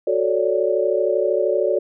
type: chord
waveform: sine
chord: D major seventh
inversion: first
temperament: equal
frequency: 370 / 440 / 554.4 / 587.3 Hz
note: F#4 / A4 / C#5 / D5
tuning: 0 / 0 / 0 / 0 cents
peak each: -22 dBFS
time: 0.07-1.79 s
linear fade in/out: 5 ms
effects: none